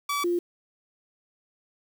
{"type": "tone pair in turn", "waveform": ["sawtooth", "sine"], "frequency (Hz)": [1148, 348.9], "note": ["D6", "F4"], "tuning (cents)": [-40, -2], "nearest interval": "octave + major sixth", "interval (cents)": 2062, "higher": "first", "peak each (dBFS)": -22, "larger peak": "neither", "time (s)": [[0.09, 0.24], [0.24, 0.39]], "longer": "neither", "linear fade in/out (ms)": 5, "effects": ["8-bit"]}